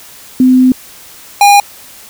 sine / square tone pair in turn, 255.8 / 812.1 Hz, C4 / G#5, -39 / -39 cents, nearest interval octave + minor sixth, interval 2000 cents, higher second, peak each -3 dBFS, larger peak neither, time 0.4-0.72 / 1.41-1.6 s, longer first, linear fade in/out 2 ms, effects white hiss -35 dBFS RMS until 2.09 s

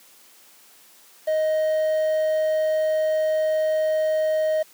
triangle tone with quantisation, 625 Hz, D#5, 8 cents sharp, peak -17 dBFS, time 1.27-4.63 s, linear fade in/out 10 ms, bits 7, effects white hiss -52 dBFS RMS until 4.73 s + high-pass 200 Hz 12 dB/octave

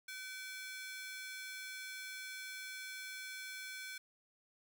sawtooth ring-modulated tone, 1914 Hz, A#6, 45 cents sharp, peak -38 dBFS, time 0.08-3.98 s, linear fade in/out 5 ms, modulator 394 Hz, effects none

